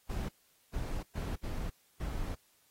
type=noise bursts at uneven times; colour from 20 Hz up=brown; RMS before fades=-36 dBFS; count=5; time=0.09-0.29 / 0.73-1.03 / 1.15-1.36 / 1.43-1.7 / 2-2.35 s; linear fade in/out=10 ms; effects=white hiss -69 dBFS RMS until 2.7 s + AAC 48 kbps